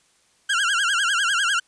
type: tone with vibrato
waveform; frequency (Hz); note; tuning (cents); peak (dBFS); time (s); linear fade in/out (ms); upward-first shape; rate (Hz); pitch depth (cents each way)
30% pulse; 1493; F#6; +15; -16; 0.49-1.6; 10; sine; 10; 180
effects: white hiss -61 dBFS RMS until 1.67 s + resampled to 22050 Hz